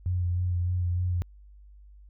sine tone with vibrato, 89 Hz, F2, 33 cents sharp, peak -24 dBFS, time 0.06-1.22 s, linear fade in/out 0 ms, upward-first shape sine, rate 3.3 Hz, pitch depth 24 cents each way, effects added 50 Hz sine -48 dBFS peak until 2.09 s

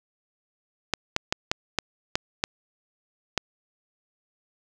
clicks, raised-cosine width 0.2 ms, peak -5 dBFS, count 8, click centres 0.937 / 1.164 / 1.325 / 1.515 / 1.787 / 2.155 / 2.439 / 3.377 s, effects none

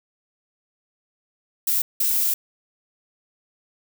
violet noise bursts at uneven times, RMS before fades -21 dBFS, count 2, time 1.67-1.82 / 2-2.34 s, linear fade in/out 5 ms, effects none

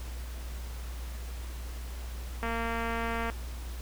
click train, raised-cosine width 0.5 ms, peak -19 dBFS, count 201, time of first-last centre 2.43-3.3 s, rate 230 Hz, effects added 60 Hz sine -36 dBFS peak until 3.81 s + pink hiss -48 dBFS RMS until 3.81 s

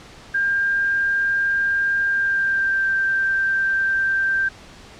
sine tone with pitch glide, 1600 to 1572.5 Hz, G6 to G6, +35 to +5 cents, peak -17 dBFS, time 0.34-4.49 s, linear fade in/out 10 ms, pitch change -30 cents, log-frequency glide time 2.03-2.87 s, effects pink hiss -43 dBFS RMS until 4.99 s + low-pass 6000 Hz 12 dB/octave

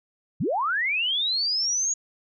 sine linear sweep, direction up, 98.7 to 6740 Hz, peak -22 dBFS, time 0.4-1.94 s, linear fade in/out 10 ms, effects none

